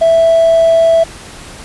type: tone with hard clipping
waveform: triangle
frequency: 659.3 Hz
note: E5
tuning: in tune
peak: -6 dBFS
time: 0.01-1.04 s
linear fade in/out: 10 ms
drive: 4 dB
effects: pink hiss -32 dBFS RMS until 1.64 s + resampled to 24000 Hz